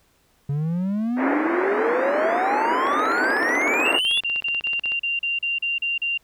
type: exponential sweep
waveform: triangle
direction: up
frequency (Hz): 138.2 to 3520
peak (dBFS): -19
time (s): 0.49-4.2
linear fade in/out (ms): 5
type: band-pass noise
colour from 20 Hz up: pink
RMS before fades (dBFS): -24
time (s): 1.16-4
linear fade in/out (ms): 50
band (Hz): 260 to 2100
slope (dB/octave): 48
type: click train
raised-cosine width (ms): 0.3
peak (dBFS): -20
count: 34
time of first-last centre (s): 2.87-4.92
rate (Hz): 16.1
type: tone bursts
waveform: sine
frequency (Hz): 2777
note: F7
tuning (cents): -10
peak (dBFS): -21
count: 12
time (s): 3.85-6.177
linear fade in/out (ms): 5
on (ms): 160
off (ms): 37
effects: pink hiss -62 dBFS RMS until 6.23 s